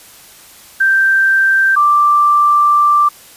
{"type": "tone pair in turn", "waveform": "sine", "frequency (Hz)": [1568, 1176.9], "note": ["G6", "D6"], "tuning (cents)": [0, 3], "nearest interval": "perfect fourth", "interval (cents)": 497, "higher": "first", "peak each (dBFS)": [-8, -7], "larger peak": "second", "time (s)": [[0.8, 1.76], [1.76, 3.09]], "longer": "second", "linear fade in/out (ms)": 10, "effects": ["white hiss -40 dBFS RMS until 3.36 s", "resampled to 32000 Hz"]}